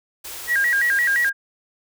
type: band-stop noise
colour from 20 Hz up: white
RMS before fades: -34 dBFS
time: 0.24-1.3 s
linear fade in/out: 10 ms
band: 130 to 300 Hz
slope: 48 dB/octave
type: tone with vibrato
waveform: sine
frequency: 1760 Hz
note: A6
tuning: in tune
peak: -16 dBFS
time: 0.47-1.33 s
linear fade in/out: 50 ms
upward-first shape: square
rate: 5.8 Hz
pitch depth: 150 cents each way
effects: none